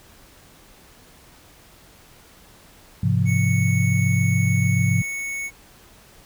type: chord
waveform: sine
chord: F minor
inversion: first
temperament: equal with one note detuned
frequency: 103.83 / 130.81 / 172.21 Hz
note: Ab2 / C3 / F3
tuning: 0 / 0 / -24 cents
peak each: -20 / -21 / -22 dBFS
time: 3.03-5.02 s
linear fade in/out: 5 ms
type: tone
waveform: square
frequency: 2213 Hz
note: C#7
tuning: 3 cents flat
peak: -27 dBFS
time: 3.25-5.51 s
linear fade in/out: 50 ms
effects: pink hiss -50 dBFS RMS until 6.25 s